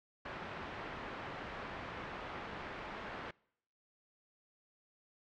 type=low-pass noise; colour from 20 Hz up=white; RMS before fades=-45 dBFS; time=0.25-3.31 s; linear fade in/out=5 ms; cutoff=1600 Hz; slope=12 dB/octave; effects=noise-tail reverb RT60 0.7 s tail -25 dB re dry + low-pass 4000 Hz 12 dB/octave